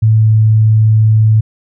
sine tone with pitch glide, 110 to 109.3 Hz, A2 to A2, 0 to -11 cents, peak -5 dBFS, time 0.02-1.41 s, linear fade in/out 10 ms, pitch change -11 cents, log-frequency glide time 0.17-0.29 s, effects none

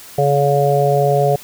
harmonic tone, 141.7 Hz, C#3, 38 cents sharp, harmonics 1 / 3 / 4 / 5, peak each -17 / -17 / -17 / -17 dBFS, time 0.18-1.36 s, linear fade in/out 5 ms, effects white hiss -38 dBFS RMS until 1.43 s

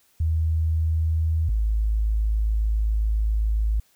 sine tone pair in turn, 80.1 / 53.69 Hz, E2 / A1, -49 / -42 cents, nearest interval perfect fifth, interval 693 cents, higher first, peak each -19 dBFS, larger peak neither, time 0.2-1.49 / 1.49-3.8 s, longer second, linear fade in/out 5 ms, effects white hiss -62 dBFS RMS until 3.95 s

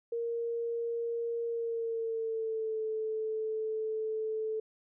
sine tone with pitch glide, 466.2 to 437.5 Hz, A#4 to A4, 0 to -10 cents, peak -31 dBFS, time 0.12-4.6 s, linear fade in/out 5 ms, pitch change -110 cents, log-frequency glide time 1.46-2.82 s, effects none

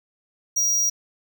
square tone, 5740 Hz, F8, 47 cents sharp, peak -19 dBFS, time 0.56-0.9 s, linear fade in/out 10 ms, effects none

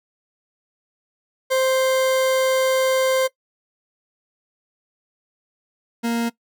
40% pulse tone pair in turn, 523.3 / 233.1 Hz, C5 / A#3, 0 / 0 cents, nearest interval octave + major second, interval 1400 cents, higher first, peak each -16 / -19 dBFS, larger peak first, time 1.5-3.28 / 6.03-6.3 s, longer first, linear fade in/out 20 ms, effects noise-tail reverb RT60 0.1 s tail -20 dB re dry

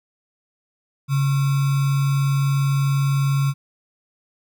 sine tone with sample-and-hold, 138.59 Hz, C#3, in tune, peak -16 dBFS, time 1.08-3.54 s, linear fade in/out 50 ms, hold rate 1225 Hz, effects none

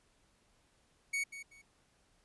45% pulse tone with echo, 2231 Hz, C#7, 11 cents sharp, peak -32 dBFS, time 1.13-1.24 s, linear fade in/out 10 ms, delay 190 ms, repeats 2, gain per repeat -12 dB, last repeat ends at 1.62 s, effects pink hiss -71 dBFS RMS until 2.24 s + resampled to 24000 Hz

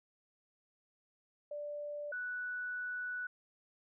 sine tone pair in turn, 587.3 / 1479.9 Hz, D5 / F#6, 0 / 0 cents, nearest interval octave + major third, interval 1600 cents, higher second, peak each -39 / -37 dBFS, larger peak second, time 1.51-2.12 / 2.12-3.27 s, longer second, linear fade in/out 5 ms, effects none

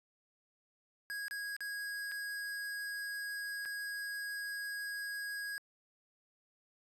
square tone with dropouts, 1649 Hz, G#6, 13 cents flat, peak -39 dBFS, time 1.1-5.58 s, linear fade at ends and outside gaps 0 ms, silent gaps 1.282-1.31 / 1.565-1.606 / 2.115-2.119 / 3.652-3.657 s, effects resampled to 32000 Hz

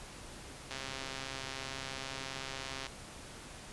click train, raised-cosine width 0.2 ms, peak -23 dBFS, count 290, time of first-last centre 0.71-2.867 s, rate 134 Hz, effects pink hiss -49 dBFS RMS until 3.72 s + resampled to 24000 Hz

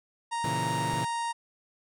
harmonic tone, 932.3 Hz, A#5, in tune, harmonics 1 / 2 / 3 / 4 / 5 / 6 / 7 / 8 / 9 / 10, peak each -29 / -40 / -45 / -45 / -49 / -48 / -52 / -52 / -51 / -46 dBFS, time 0.31-1.33 s, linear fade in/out 20 ms
sawtooth chord, A# diminished, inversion none, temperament equal, 116.54 / 138.59 / 164.81 Hz, A#2 / C#3 / E3, 0 / 0 / 0 cents, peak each -31 dBFS, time 0.44-1.05 s, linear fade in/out 5 ms
click, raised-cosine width 5 ms, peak -28 dBFS, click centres 0.935 s
effects none

